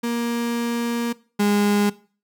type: tone pair in turn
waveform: 35% pulse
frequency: 235.5 / 205.2 Hz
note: A#3 / G#3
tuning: +18 / -21 cents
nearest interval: major second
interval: 239 cents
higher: first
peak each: -20 / -15 dBFS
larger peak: second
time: 0.03-1.13 / 1.39-1.9 s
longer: first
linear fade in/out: 10 ms
effects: noise-tail reverb RT60 0.4 s tail -20 dB re dry